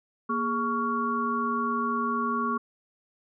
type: tone cluster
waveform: sine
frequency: 236.1 / 415.3 / 1121 / 1394 Hz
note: A#3 / G#4 / C#6 / F6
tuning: +22 / 0 / +19 / -4 cents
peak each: -30 / -35 / -27 / -35 dBFS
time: 0.29-2.58 s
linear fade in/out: 10 ms
effects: none